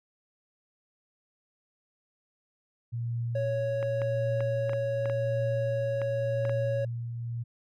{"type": "tone with tremolo", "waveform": "sine", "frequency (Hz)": 117.6, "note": "A#2", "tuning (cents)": 16, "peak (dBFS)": -28, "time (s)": [2.92, 7.44], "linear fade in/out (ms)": 20, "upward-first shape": "triangle", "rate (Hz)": 0.89, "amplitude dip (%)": 45}
{"type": "tone", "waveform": "triangle", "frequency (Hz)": 554.4, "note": "C#5", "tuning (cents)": 0, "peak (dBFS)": -26, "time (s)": [3.35, 6.85], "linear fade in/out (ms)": 5}
{"type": "clicks", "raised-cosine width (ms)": 0.5, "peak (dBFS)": -23, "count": 10, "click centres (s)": [3.828, 4.018, 4.406, 4.695, 4.733, 5.057, 5.098, 6.017, 6.452, 6.495]}
{"effects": []}